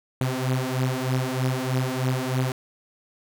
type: beating tone pair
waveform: sawtooth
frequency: 127.6 / 130.8 Hz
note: C3 / C3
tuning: -43 / 0 cents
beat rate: 3.2 Hz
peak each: -22 dBFS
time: 0.21-2.52 s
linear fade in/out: 2 ms
effects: none